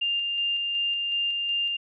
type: tone with tremolo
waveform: sine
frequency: 2800 Hz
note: F7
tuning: 4 cents sharp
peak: -23 dBFS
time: 0.01-1.77 s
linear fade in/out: 10 ms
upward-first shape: square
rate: 2.7 Hz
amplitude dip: 25%
effects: none